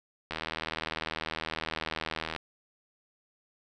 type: click train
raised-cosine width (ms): 0.3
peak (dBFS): -17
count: 165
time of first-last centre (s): 0.31-2.363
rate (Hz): 79.9
effects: none